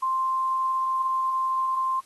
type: tone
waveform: sine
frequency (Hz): 1050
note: C6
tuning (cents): +6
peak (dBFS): -22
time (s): 0.02-2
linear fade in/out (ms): 10
effects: white hiss -56 dBFS RMS until 2.05 s + AAC 32 kbps